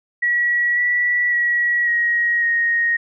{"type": "tone with pitch steps", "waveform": "sine", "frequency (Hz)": [1926, 1950, 1921, 1891, 1869], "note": ["B6", "B6", "B6", "A#6", "A#6"], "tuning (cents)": [-44, -23, -48, 24, 4], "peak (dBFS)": -15, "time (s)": [0.22, 2.97], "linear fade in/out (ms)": 10, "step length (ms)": 550, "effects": []}